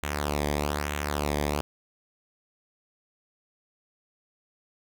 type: tone with flanger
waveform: sawtooth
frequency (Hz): 73.42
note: D2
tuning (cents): 0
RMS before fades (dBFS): -29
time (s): 0.03-1.61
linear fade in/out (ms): 0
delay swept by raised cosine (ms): 0.2 to 0.73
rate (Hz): 1.1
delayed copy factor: -0.7
effects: none